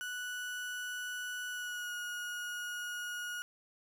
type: tone with pitch glide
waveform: 35% pulse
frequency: 1478 to 1445.1 Hz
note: F#6 to F#6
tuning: -2 to -41 cents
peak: -36 dBFS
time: 0.01-3.42 s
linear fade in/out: 0 ms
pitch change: -39 cents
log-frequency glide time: 1.5-1.93 s
effects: none